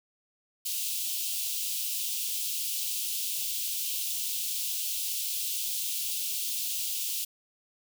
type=high-pass noise; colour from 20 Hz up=white; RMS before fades=-32 dBFS; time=0.65-7.25 s; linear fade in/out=10 ms; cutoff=2700 Hz; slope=48 dB/octave; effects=none